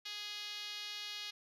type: tone with band-pass filter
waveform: 5% pulse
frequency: 415.3 Hz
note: G#4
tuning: in tune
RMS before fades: -44 dBFS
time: 0.05-1.31 s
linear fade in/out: 10 ms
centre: 3800 Hz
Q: 1.5
effects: none